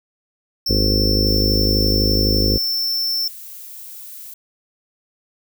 square tone, 5370 Hz, E8, 31 cents sharp, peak -19 dBFS, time 0.66-3.28 s, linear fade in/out 5 ms
harmonic tone, 51.91 Hz, G#1, in tune, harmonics 1 / 2 / 4 / 5 / 6 / 7 / 8 / 9 / 10, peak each -19 / -22 / -25 / -26 / -27 / -27 / -28 / -29 / -29 dBFS, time 0.69-2.58 s, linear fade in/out 10 ms
violet noise, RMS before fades -36 dBFS, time 1.26-4.34 s, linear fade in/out 5 ms
effects none

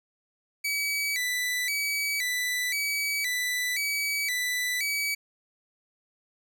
sawtooth tone with vibrato, 2128 Hz, C7, 29 cents sharp, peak -23 dBFS, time 0.64-5.15 s, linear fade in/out 10 ms, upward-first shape square, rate 0.96 Hz, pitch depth 120 cents each way, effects none

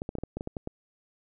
clicks, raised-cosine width 2 ms, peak -20 dBFS, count 10, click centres 0.019 / 0.091 / 0.153 / 0.185 / 0.236 / 0.37 / 0.409 / 0.474 / 0.568 / 0.674 s, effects none

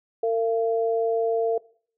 sine tone pair together, 454.7 / 681.3 Hz, A#4 / F5, -43 / -43 cents, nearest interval perfect fifth, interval 700 cents, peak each -21 / -27 dBFS, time 0.23-1.58 s, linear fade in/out 5 ms, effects noise-tail reverb RT60 0.5 s tail -21 dB re dry

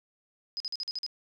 sine tone bursts, 5020 Hz, D#8, 15 cents sharp, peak -31 dBFS, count 7, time 0.57-1.064 s, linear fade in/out 0 ms, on 32 ms, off 45 ms, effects none

